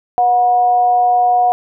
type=tone with amplitude modulation; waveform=sine; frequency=727 Hz; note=F#5; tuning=31 cents flat; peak=-7 dBFS; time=0.18-1.52 s; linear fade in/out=0 ms; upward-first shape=sine; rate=239 Hz; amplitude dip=45%; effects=none